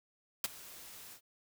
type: noise with ADSR envelope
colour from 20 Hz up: white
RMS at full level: -30 dBFS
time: 0.44-1.21 s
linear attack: 3 ms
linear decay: 23 ms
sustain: -21 dB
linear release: 85 ms
effects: none